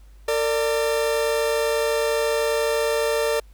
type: tone pair together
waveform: 40% pulse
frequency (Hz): 454.8 / 589.1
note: A#4 / D5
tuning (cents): -43 / +5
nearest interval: major third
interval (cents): 448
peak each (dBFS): -21 / -23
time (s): 0.28-3.4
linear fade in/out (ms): 5
effects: added 50 Hz sine -44 dBFS peak until 3.53 s + pink hiss -61 dBFS RMS until 3.53 s